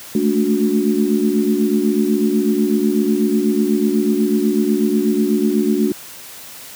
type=tone cluster; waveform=sine; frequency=214.3 / 222.4 / 290.7 / 366 Hz; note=A3 / A3 / D4 / F#4; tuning=-45 / +19 / -18 / -19 cents; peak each=-19 dBFS; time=0.15-5.92 s; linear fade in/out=2 ms; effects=white hiss -36 dBFS RMS until 6.75 s + high-pass 80 Hz 12 dB/octave